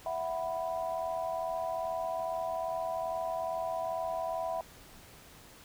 sine chord, E suspended second, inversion none, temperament just, 659.3 / 741.7 / 988.9 Hz, E5 / F#5 / B5, 0 / +4 / +2 cents, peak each -34 / -37 / -39 dBFS, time 0.06-4.61 s, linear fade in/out 2 ms, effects pink hiss -54 dBFS RMS until 5.64 s

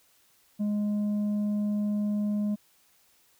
sine tone with tanh clipping, 207.7 Hz, G#3, in tune, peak -26 dBFS, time 0.59-2.56 s, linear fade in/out 20 ms, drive 4 dB, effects white hiss -64 dBFS RMS until 3.39 s

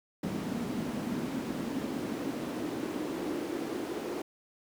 brown noise with high-pass filter sweep, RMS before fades -35 dBFS, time 0.23-4.22 s, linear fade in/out 5 ms, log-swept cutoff 210 to 350 Hz, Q 3, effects none

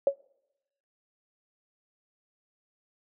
sine tone with exponential decay, 556 Hz, C#5, 5 cents sharp, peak -15 dBFS, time 0.07-0.16 s, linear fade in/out 2 ms, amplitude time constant 18 ms, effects noise-tail reverb RT60 0.9 s tail -26 dB re dry

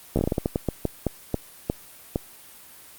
slowing click train, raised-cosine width 2 ms, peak -9 dBFS, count 16, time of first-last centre 0.16-2.159 s, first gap 13 ms, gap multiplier 1.29, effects white hiss -47 dBFS RMS until 2.98 s + Opus 32 kbps

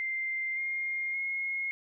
sine tone with pitch steps, 2093 / 2125 / 2157 Hz, C7 / C7 / C#7, 0 / +26 / -48 cents, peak -30 dBFS, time 0-1.71 s, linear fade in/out 0 ms, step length 570 ms, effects none

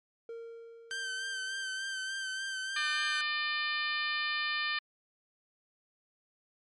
triangle tone with exponential decay, 461.2 Hz, A#4, 19 cents flat, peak -37 dBFS, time 0.29-2.18 s, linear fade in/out 2 ms, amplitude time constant 410 ms
sawtooth tone with vibrato, 1555 Hz, G6, 14 cents flat, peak -31 dBFS, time 0.91-3.21 s, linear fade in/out 0 ms, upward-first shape sine, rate 3.4 Hz, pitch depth 29 cents each way
harmonic tone, 600 Hz, D5, 37 cents sharp, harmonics 2 / 3 / 4 / 5 / 6 / 7 / 8, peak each -38 / -34 / -37 / -39 / -40 / -41 / -44 dBFS, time 2.76-4.79 s, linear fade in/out 5 ms
effects low-pass 9000 Hz 12 dB/octave + MP3 48 kbps

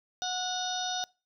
harmonic tone with a mistuned harmonic, 733 Hz, F#5, 16 cents flat, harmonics 1 / 2 / 4 / 5 / 6 / 7 / 8, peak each -34 / -40 / -45 / -35 / -44 / -43 / -39 dBFS, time 0.22-1.04 s, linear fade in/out 0 ms, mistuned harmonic 6, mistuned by -19 cents, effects noise-tail reverb RT60 0.3 s tail -24 dB re dry

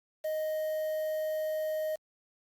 triangle tone with quantisation, 622.3 Hz, D#5, in tune, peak -28 dBFS, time 0.24-1.96 s, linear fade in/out 10 ms, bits 8, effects Opus 48 kbps

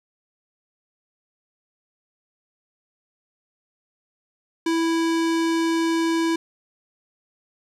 square tone, 329.6 Hz, E4, in tune, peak -20 dBFS, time 4.66-6.36 s, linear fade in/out 5 ms, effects low-pass 8000 Hz 12 dB/octave + 9-bit

